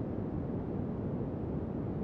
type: band-pass noise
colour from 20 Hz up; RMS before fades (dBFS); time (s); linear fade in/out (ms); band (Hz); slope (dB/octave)
pink; -36; 0-2.03; 0; 110 to 360; 12
effects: none